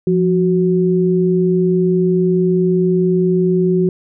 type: tone pair together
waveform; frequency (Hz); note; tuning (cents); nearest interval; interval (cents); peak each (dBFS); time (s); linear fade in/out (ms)
sine; 174.61 / 370; F3 / F#4; 0 / 0; octave + minor second; 1300; -14; 0.07-3.89; 2
effects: none